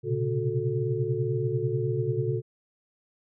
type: tone cluster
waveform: sine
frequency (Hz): 116.8 / 127.9 / 137.1 / 364.9 / 440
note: A#2 / C3 / C#3 / F#4 / A4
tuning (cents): +4 / -39 / -19 / -24 / 0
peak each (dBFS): -31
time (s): 0.03-2.42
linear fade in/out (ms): 50
effects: none